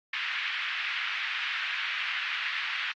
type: band-pass noise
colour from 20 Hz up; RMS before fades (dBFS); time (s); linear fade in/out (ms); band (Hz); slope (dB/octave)
white; -32; 0.13-2.92; 5; 1500 to 2900; 24
effects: low-pass 5000 Hz 12 dB/octave + AAC 48 kbps